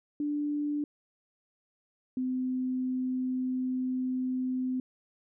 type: tone pair in turn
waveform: sine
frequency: 293.7 / 255.9 Hz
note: D4 / C4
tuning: 0 / -38 cents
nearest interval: major second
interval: 238 cents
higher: first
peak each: -28 dBFS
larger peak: neither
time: 0.2-0.84 / 2.17-4.8 s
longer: second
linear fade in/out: 2 ms
effects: none